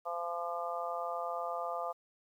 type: harmonic tone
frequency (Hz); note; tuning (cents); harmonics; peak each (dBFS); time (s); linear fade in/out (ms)
171.7; F3; -29; 3 / 4 / 5 / 6 / 7; -41 / -38 / -43 / -45 / -40; 0.05-1.93; 20
effects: 11-bit

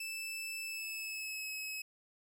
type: tone with pitch glide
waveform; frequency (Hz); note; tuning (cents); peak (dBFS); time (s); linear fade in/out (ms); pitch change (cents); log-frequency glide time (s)
sawtooth; 2637 to 2566; E7 to E7; 0 to -47; -36; 0-1.82; 5; -47; 0.61-1.51
effects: none

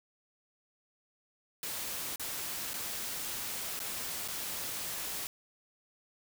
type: noise with dropouts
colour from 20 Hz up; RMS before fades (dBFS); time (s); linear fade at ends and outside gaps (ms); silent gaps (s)
white; -38; 1.63-5.27; 1; 2.159-2.196 / 2.734-2.74 / 3.792-3.801 / 4.278-4.284
effects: none

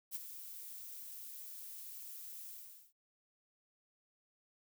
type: noise with ADSR envelope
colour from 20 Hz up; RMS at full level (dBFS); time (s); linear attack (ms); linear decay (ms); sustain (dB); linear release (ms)
violet; -39; 0.11-2.93; 44; 23; -10; 440
effects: none

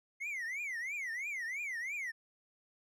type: tone with vibrato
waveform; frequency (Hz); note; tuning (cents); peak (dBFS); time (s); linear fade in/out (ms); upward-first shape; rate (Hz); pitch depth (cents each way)
triangle; 2093; C7; 0; -35; 0.2-2.12; 20; triangle; 3; 290
effects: none

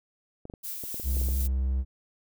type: clicks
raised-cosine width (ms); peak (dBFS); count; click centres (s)
2; -27; 9; 0.454 / 0.499 / 0.538 / 0.838 / 0.944 / 0.998 / 1.169 / 1.215 / 1.287
type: noise with tremolo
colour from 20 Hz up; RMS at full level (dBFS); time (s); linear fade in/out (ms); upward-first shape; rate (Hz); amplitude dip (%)
violet; -35; 0.63-1.48; 20; triangle; 4; 30
type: tone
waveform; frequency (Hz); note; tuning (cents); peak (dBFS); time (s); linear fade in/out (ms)
triangle; 65.41; C2; 0; -22; 1.03-1.85; 50
effects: none

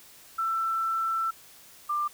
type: tone pair in turn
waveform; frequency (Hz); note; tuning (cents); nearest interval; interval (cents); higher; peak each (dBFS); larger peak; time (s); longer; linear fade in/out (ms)
sine; 1335 / 1189.3; E6 / D6; +22 / +21; major second; 201; first; -25; neither; 0.38-1.31 / 1.89-2.08; first; 10
effects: white hiss -52 dBFS RMS until 2.13 s

